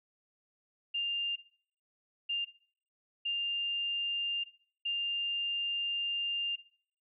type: tone bursts at uneven times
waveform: sine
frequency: 2800 Hz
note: F7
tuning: 4 cents sharp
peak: -30 dBFS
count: 4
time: 0.94-1.36 / 2.29-2.45 / 3.25-4.44 / 4.85-6.56 s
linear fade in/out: 10 ms
effects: noise-tail reverb RT60 0.5 s tail -17 dB re dry